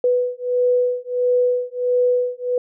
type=beating tone pair; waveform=sine; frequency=493.9 / 495.4 Hz; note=B4 / B4; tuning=0 / +5 cents; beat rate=1.5 Hz; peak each=-19 dBFS; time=0.04-2.58 s; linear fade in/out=2 ms; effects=none